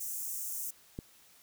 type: high-pass noise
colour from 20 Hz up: white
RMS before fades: -38 dBFS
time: 0-0.71 s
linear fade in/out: 10 ms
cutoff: 6100 Hz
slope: 48 dB/octave
type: click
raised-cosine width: 3 ms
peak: -25 dBFS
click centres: 0.989 s
effects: white hiss -61 dBFS RMS until 1.42 s